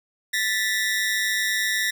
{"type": "ring-modulated tone", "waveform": "sawtooth", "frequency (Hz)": 1864.7, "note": "A#6", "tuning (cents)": 0, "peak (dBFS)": -15, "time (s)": [0.33, 1.91], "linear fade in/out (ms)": 10, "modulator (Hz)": 104, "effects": []}